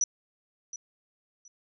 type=tone with echo; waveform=sine; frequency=5900 Hz; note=F#8; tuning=6 cents flat; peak=-22 dBFS; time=0.01-0.04 s; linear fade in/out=2 ms; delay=720 ms; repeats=2; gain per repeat=-14 dB; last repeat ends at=1.48 s; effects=none